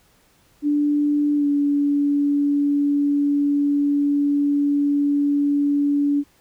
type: tone with pitch glide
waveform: sine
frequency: 292.8 to 286.9 Hz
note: D4 to D4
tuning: -5 to -40 cents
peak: -16 dBFS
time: 0.62-6.24 s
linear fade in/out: 50 ms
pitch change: -35 cents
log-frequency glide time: 1.36-1.46 s
effects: pink hiss -58 dBFS RMS until 6.4 s